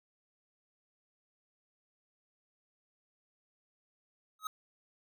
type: tone with exponential growth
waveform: square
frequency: 1273 Hz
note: D#6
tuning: 39 cents sharp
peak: -32 dBFS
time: 4.39-4.47 s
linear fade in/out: 2 ms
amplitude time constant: 17 ms
effects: none